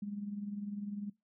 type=tone with tremolo; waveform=sine; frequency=204.2 Hz; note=G#3; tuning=29 cents flat; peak=-34 dBFS; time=0.02-1.1 s; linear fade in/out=5 ms; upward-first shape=triangle; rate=20 Hz; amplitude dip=75%; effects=noise-tail reverb RT60 0.2 s tail -22 dB re dry